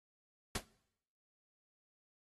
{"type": "noise with exponential decay", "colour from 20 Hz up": "pink", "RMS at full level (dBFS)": -31, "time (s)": [0.55, 0.65], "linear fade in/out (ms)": 5, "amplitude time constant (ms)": 20, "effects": ["noise-tail reverb RT60 0.8 s tail -23 dB re dry", "AAC 32 kbps"]}